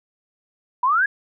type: exponential sweep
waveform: sine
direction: up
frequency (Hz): 960 to 1703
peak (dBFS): -15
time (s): 0.83-1.06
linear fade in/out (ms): 5
effects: none